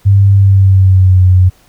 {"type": "tone with pitch glide", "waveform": "sine", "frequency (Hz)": [99, 91.84], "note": ["G2", "F#2"], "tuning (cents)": [18, -12], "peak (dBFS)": -3, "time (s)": [0.05, 1.5], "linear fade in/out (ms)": 20, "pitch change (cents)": -130, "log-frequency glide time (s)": [0.34, 1.23], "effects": ["pink hiss -48 dBFS RMS until 1.68 s"]}